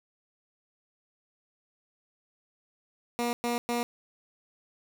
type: tone bursts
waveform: 15% pulse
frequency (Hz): 238.9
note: A#3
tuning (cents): +43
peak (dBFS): -21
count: 3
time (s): 3.19-3.83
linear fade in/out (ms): 0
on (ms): 140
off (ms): 110
effects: none